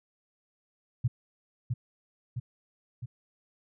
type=tone with echo; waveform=sine; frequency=121.5 Hz; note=B2; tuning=28 cents flat; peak=-22 dBFS; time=1.04-1.08 s; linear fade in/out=10 ms; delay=660 ms; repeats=3; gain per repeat=-4 dB; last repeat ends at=3.06 s; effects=none